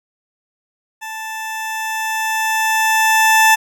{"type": "tone with level ramp", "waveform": "20% pulse", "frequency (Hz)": 880, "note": "A5", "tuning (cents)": 0, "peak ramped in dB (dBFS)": [-22, -3], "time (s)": [1.01, 3.56], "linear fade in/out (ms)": 20, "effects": []}